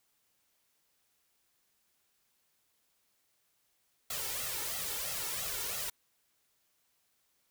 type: noise with flanger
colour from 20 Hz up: white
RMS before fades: -37 dBFS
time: 4.1-5.9 s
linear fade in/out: 5 ms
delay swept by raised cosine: 1.5 to 2.28 ms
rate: 3 Hz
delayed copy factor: +0.8
effects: white hiss -75 dBFS RMS until 7.5 s